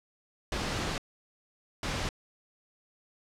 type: noise bursts at uneven times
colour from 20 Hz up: pink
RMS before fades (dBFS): -32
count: 2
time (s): 0.52-0.98 / 1.83-2.09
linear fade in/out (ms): 2
effects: low-pass 6000 Hz 12 dB/octave